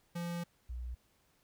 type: tone pair in turn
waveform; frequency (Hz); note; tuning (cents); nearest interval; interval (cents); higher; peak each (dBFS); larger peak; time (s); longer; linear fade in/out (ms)
square / sine; 172.1 / 60.85; F3 / B1; -25 / -25; octave + tritone; 1800; first; -37 / -38; first; 0.15-0.44 / 0.69-0.95; first; 10
effects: pink hiss -72 dBFS RMS until 1.43 s